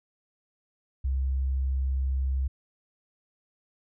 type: tone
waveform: sine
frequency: 66.3 Hz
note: C2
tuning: 23 cents sharp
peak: -24 dBFS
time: 1.04-2.48 s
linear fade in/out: 10 ms
effects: none